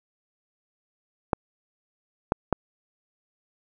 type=clicks; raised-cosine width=1 ms; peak=-6 dBFS; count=3; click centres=1.332 / 2.321 / 2.527 s; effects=none